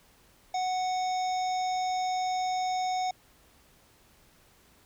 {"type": "harmonic tone with a mistuned harmonic", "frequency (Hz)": 740, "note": "F#5", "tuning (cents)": 0, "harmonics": [1, 3, 5, 7, 9], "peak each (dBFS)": [-27, -42, -43, -43, -46], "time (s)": [0.54, 3.11], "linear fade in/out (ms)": 5, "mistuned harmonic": 7, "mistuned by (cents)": 47, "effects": ["pink hiss -61 dBFS RMS until 4.85 s"]}